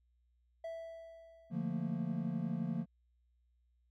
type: tone with exponential decay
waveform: triangle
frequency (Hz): 659.3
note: E5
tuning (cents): 0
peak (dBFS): -37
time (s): 0.64-2.21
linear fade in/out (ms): 5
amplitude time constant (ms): 340
type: chord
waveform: triangle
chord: Bb major seventh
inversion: first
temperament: equal with one note detuned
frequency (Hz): 146.83 / 174.61 / 220 / 231.6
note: D3 / F3 / A3 / Bb3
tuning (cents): 0 / 0 / 0 / -11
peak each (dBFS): -40 / -36 / -40 / -38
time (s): 1.5-2.86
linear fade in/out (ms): 50
effects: added 60 Hz sine -70 dBFS peak until 3.9 s